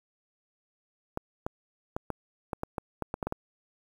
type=clicks; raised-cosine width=1 ms; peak=-17 dBFS; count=12; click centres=1.174 / 1.465 / 1.965 / 2.103 / 2.532 / 2.634 / 2.782 / 3.023 / 3.141 / 3.228 / 3.27 / 3.324 s; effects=8-bit